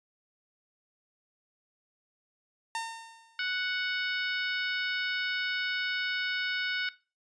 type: tone with exponential decay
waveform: sawtooth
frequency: 910 Hz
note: A#5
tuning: 42 cents flat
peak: -26 dBFS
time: 2.75-3.54 s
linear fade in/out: 1 ms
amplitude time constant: 170 ms
type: harmonic tone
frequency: 740 Hz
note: F#5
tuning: in tune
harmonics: 2 / 3 / 4 / 5 / 6 / 7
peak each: -32 / -36 / -38 / -40 / -42 / -43 dBFS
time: 3.39-6.89 s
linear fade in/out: 2 ms
effects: noise-tail reverb RT60 0.3 s tail -18 dB re dry + resampled to 22050 Hz